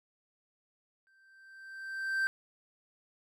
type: tone with exponential growth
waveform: triangle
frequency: 1563 Hz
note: G6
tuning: 6 cents flat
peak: -24 dBFS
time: 1.07-2.27 s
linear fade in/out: 0 ms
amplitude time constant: 260 ms
effects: none